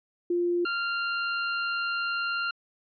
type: tone pair in turn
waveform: sine / sawtooth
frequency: 349.2 / 1389.6 Hz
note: F4 / F6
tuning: 0 / -9 cents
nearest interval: 2 octaves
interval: 2391 cents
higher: second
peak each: -23 dBFS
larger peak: neither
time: 0.3-0.65 / 0.65-2.51 s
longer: second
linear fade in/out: 5 ms
effects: resampled to 11025 Hz